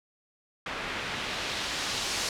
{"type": "noise with low-pass filter sweep", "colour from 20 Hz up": "white", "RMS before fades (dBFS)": -33, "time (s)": [0.66, 2.29], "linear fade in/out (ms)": 2, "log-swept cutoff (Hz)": [2100, 6200], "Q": 0.98, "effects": []}